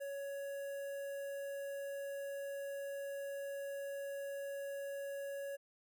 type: tone with notch filter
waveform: square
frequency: 558 Hz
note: C#5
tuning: 11 cents sharp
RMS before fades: -43 dBFS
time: 0-5.57 s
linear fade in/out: 20 ms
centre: 4200 Hz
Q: 0.54
effects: none